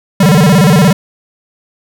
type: tone with vibrato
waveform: square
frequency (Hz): 170.8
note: F3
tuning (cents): -38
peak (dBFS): -5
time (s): 0.2-0.93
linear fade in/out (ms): 5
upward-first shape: square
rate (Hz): 17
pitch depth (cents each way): 240
effects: none